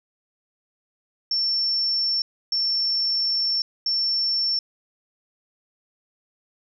sine tone bursts at uneven times, 5420 Hz, E8, 47 cents sharp, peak -20 dBFS, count 3, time 1.31-2.22 / 2.52-3.62 / 3.86-4.59 s, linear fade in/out 2 ms, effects none

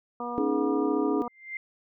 harmonic tone, 240.9 Hz, B3, 43 cents flat, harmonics 1 / 2 / 3 / 4 / 5, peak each -37 / -37 / -37 / -37 / -37 dBFS, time 0.2-1.28 s, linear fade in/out 2 ms
sine chord, C# suspended second, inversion none, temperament equal with one note detuned, 277.2 / 311.1 / 420.1 Hz, C#4 / D#4 / G#4, 0 / 0 / +20 cents, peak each -28 dBFS, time 0.38-1.22 s, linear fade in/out 0 ms
sine tone with exponential growth, 2093 Hz, C7, in tune, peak -29 dBFS, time 1.24-1.57 s, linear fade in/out 2 ms, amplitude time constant 70 ms
effects none

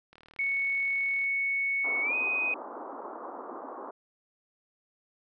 click train, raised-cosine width 0.3 ms, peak -36 dBFS, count 44, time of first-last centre 0.13-1.241 s, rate 38.7 Hz
sine tone with pitch glide, 2215 to 2501 Hz, C#7 to D#7, -2 to +8 cents, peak -26 dBFS, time 0.39-2.54 s, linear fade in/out 2 ms, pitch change +210 cents, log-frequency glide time 2.02-2.15 s
white band-pass noise, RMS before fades -41 dBFS, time 1.84-3.91 s, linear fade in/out 5 ms, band 250 to 1200 Hz, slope 48 dB/octave
effects none

